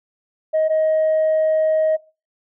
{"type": "tone pair in turn", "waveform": "sine", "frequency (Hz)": [629, 629], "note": ["D#5", "D#5"], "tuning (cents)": [19, 19], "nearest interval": "unison", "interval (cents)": 0, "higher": "neither", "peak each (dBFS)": -13, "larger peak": "neither", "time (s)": [[0.53, 0.69], [0.69, 1.97]], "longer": "second", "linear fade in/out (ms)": 20, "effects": ["noise-tail reverb RT60 0.3 s tail -20 dB re dry", "tanh soft clip ceiling -12 dBFS"]}